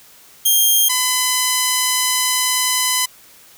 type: tone pair in turn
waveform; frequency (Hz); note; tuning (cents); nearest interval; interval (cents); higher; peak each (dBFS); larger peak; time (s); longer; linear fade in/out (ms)
5% pulse; 3207 / 1010.1; G7 / B5; +39 / +39; octave + minor sixth; 2000; first; -3; neither; 0.45-0.89 / 0.89-3.06; second; 10
effects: white hiss -46 dBFS RMS until 3.57 s